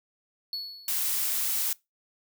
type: tone with exponential decay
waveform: triangle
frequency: 4400 Hz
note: C#8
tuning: 14 cents flat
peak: -28 dBFS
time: 0.53-1.22 s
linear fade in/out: 1 ms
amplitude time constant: 150 ms
type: noise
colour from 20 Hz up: blue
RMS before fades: -28 dBFS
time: 0.88-1.73 s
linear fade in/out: 2 ms
effects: noise-tail reverb RT60 0.2 s tail -22 dB re dry